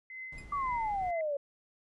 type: tone with tremolo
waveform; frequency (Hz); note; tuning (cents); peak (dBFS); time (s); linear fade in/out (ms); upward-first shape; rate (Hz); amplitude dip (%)
sine; 2052; C7; -34; -39; 0.1-1.21; 2; triangle; 2; 90
type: noise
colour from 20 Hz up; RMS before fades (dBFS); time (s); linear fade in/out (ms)
brown; -48; 0.32-1.11; 5
type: tone with exponential decay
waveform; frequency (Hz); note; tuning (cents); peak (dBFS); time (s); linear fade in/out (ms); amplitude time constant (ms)
5% pulse; 2489; D#7; 0; -37; 0.38-0.48; 2; 21
type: exponential sweep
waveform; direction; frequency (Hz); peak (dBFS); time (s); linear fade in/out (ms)
sine; down; 1172 to 554.4; -30; 0.52-1.37; 5
effects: resampled to 24000 Hz